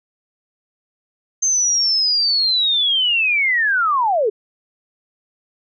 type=linear sweep; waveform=sine; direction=down; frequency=6340 to 392 Hz; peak=-14 dBFS; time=1.42-4.3 s; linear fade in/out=10 ms; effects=none